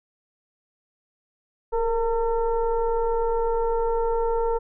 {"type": "tone with frequency modulation", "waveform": "sine", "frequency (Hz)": 463.8, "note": "A#4", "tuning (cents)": -9, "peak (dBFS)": -20, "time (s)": [1.72, 4.59], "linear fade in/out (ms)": 20, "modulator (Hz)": 444, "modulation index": 0.98, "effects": []}